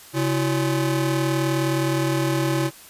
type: ring-modulated tone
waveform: 35% pulse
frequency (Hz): 233.4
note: A#3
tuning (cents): +2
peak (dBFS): -15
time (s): 0.13-2.71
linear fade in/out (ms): 50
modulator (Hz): 97
effects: white hiss -45 dBFS RMS until 2.89 s + resampled to 32000 Hz